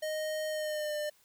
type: tone with pitch glide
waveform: square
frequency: 620 to 600.3 Hz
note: D#5 to D5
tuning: -6 to +38 cents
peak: -33 dBFS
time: 0.02-1.1 s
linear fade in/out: 10 ms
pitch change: -56 cents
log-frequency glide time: 0.48-0.93 s
effects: white hiss -66 dBFS RMS until 1.24 s